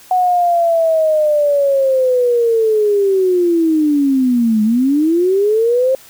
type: linear two-way sweep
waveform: sine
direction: down then up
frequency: 740 to 210.6 to 534 Hz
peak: -10 dBFS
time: 0.11-5.95 s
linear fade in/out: 2 ms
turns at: 4.63 s
effects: white hiss -42 dBFS RMS until 6.09 s